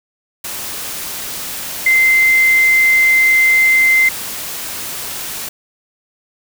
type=tone in noise; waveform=sine; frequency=2078 Hz; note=C7; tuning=12 cents flat; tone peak=-8 dBFS; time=1.86-4.09 s; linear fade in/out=5 ms; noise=white; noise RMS=-25 dBFS; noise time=0.44-5.49 s; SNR=+14 dB; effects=none